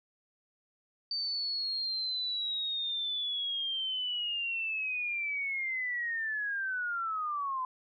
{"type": "linear sweep", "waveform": "sine", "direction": "down", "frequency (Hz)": [4604, 1010], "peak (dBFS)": -31, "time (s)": [1.11, 7.65], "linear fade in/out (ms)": 2, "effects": []}